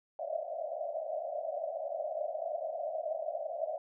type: band-pass noise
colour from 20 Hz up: white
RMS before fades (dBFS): -37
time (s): 0.19-3.78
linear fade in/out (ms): 2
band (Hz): 590 to 680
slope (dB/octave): 96
effects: none